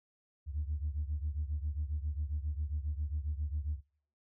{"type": "beating tone pair", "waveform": "sine", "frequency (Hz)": [72.4, 79.8], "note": ["D2", "D#2"], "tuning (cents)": [-24, 44], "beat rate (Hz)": 7.4, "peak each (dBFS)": [-34, -37], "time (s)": [0.46, 3.81], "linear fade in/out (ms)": 50, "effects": ["noise-tail reverb RT60 0.5 s tail -23 dB re dry", "tanh soft clip ceiling -27 dBFS"]}